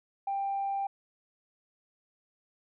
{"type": "tone", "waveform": "sine", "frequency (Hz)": 790, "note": "G5", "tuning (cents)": 13, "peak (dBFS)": -28, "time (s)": [0.27, 0.87], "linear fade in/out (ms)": 5, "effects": ["tanh soft clip ceiling -25 dBFS"]}